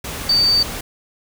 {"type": "tone in noise", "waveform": "sine", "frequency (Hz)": 4600, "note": "D8", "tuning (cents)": -37, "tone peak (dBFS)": -12, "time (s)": [0.29, 0.63], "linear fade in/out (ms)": 5, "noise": "pink", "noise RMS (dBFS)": -28, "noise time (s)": [0.04, 0.81], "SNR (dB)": 13, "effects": []}